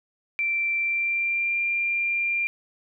sine tone with pitch glide, 2348 to 2385 Hz, D7 to D7, -1 to +26 cents, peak -22 dBFS, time 0.39-2.47 s, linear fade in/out 0 ms, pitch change +27 cents, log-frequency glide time 0.78-1.59 s, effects none

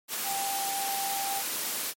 sine tone in noise, 788 Hz, G5, 9 cents sharp, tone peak -31 dBFS, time 0.23-1.43 s, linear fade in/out 50 ms, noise white, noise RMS -32 dBFS, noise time 0.08-1.94 s, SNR -2 dB, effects high-pass 200 Hz 12 dB/octave + MP3 64 kbps

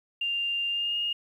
sine tone with pitch glide, 2794 to 2844 Hz, F7 to F7, 0 to +31 cents, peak -26 dBFS, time 0.21-1.13 s, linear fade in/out 5 ms, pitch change +31 cents, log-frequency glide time 0.69-0.97 s, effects 10-bit

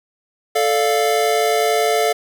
square chord, D minor, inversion second, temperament equal, 440 / 587.3 / 698.5 Hz, A4 / D5 / F5, 0 / 0 / 0 cents, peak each -19 / -23 / -19 dBFS, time 0.55-2.13 s, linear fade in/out 10 ms, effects none

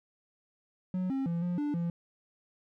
triangle tone with pitch steps, 183.9 / 268.7 / 169.6 / 176.5 / 293.5 / 170.5 Hz, F#3 / C4 / E3 / F3 / D4 / F3, -10 / +46 / +50 / +19 / -1 / -41 cents, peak -27 dBFS, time 0.94-1.9 s, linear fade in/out 2 ms, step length 160 ms, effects none

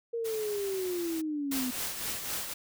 sine linear sweep, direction down, 469.8 to 246.9 Hz, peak -30 dBFS, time 0.13-1.71 s, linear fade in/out 10 ms
white noise, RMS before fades -42 dBFS, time 0.24-1.22 s, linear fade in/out 20 ms
white noise with tremolo, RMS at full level -33 dBFS, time 1.51-2.54 s, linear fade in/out 10 ms, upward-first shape triangle, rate 3.9 Hz, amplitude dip 55%
effects none

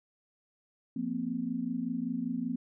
sine chord, F suspended fourth, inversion none, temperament equal with one note detuned, 174.61 / 233.1 / 258.3 Hz, F3 / Bb3 / C4, 0 / 0 / -22 cents, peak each -39 / -34 / -34 dBFS, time 0.96-2.56 s, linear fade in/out 5 ms, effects none

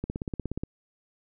click train, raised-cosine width 3 ms, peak -18 dBFS, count 11, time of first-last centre 0.04-0.635 s, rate 16.8 Hz, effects none

